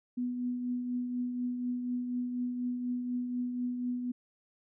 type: tone with tremolo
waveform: sine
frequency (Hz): 246.7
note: B3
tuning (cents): -2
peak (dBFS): -29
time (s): 0.17-4.12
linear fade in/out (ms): 10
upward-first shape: triangle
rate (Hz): 4.1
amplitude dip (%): 45
effects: none